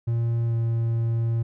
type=tone with pitch glide; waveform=triangle; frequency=116.54 to 115.2 Hz; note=A#2 to A#2; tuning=0 to -20 cents; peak=-19 dBFS; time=0.07-1.43 s; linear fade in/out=10 ms; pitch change=-20 cents; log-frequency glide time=0.46-0.55 s; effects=none